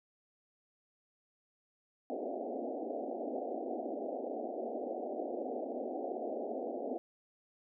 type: band-pass noise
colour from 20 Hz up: white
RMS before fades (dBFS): -39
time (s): 2.1-6.98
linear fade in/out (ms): 0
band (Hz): 230 to 750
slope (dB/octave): 96
effects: none